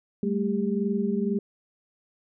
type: tone cluster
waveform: sine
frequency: 196 / 218 / 399.6 Hz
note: G3 / A3 / G4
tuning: 0 / -16 / +33 cents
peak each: -27 / -27 / -29 dBFS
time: 0.23-1.39 s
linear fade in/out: 2 ms
effects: none